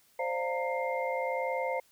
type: tone cluster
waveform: sine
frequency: 524 / 585 / 695 / 919 / 2110 Hz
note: C5 / D5 / F5 / A#5 / C7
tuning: +2 / -7 / -9 / -25 / +14 cents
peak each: -32 / -40 / -37 / -36 / -38 dBFS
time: 0.19-1.8 s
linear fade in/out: 5 ms
effects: white hiss -65 dBFS RMS until 1.91 s